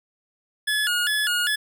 25% pulse tone with vibrato, 1568 Hz, G6, in tune, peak -17 dBFS, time 0.67-1.56 s, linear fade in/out 10 ms, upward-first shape square, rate 2.5 Hz, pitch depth 150 cents each way, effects none

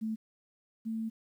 sine tone pair in turn, 220 / 223.3 Hz, A3 / A3, 0 / +26 cents, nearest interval unison, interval 26 cents, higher second, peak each -31 / -32 dBFS, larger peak first, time 0.01-0.16 / 0.85-1.1 s, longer second, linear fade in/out 20 ms, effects 11-bit

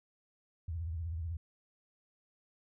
sine tone with vibrato, 82.41 Hz, E2, in tune, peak -35 dBFS, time 0.68-1.37 s, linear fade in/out 5 ms, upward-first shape triangle, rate 16 Hz, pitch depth 170 cents each way, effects none

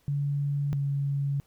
sine tone pair in turn, 142.6 / 140.39 Hz, C#3 / C#3, +49 / +22 cents, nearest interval unison, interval 27 cents, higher first, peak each -25 dBFS, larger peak neither, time 0.08-0.73 / 0.73-1.4 s, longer second, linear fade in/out 0 ms, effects pink hiss -66 dBFS RMS until 1.46 s

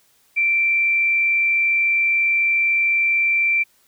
sine tone with frequency modulation, 2349 Hz, D7, in tune, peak -15 dBFS, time 0.36-3.64 s, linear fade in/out 20 ms, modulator 63.8 Hz, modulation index 0.37, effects white hiss -59 dBFS RMS until 3.87 s

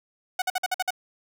sawtooth tone bursts, 740 Hz, F#5, in tune, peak -19 dBFS, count 7, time 0.39-0.906 s, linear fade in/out 5 ms, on 30 ms, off 51 ms, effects none

